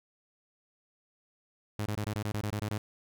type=tone bursts; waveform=sawtooth; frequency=104.9 Hz; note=G#2; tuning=18 cents sharp; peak=-27 dBFS; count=11; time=1.79-2.779 s; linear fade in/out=0 ms; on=69 ms; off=23 ms; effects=none